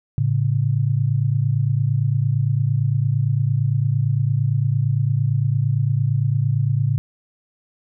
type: tone pair together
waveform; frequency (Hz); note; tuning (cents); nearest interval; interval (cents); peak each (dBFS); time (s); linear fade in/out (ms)
sine; 110.8 / 139.6; A2 / C#3; +13 / +13; major third; 400; -19; 0.18-6.98; 0
effects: none